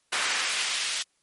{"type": "noise with high-pass filter sweep", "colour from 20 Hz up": "brown", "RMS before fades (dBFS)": -28, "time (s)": [0.12, 1.03], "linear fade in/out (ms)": 10, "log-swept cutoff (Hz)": [1600, 3400], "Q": 0.92, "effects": ["white hiss -70 dBFS RMS until 1.22 s", "MP3 48 kbps"]}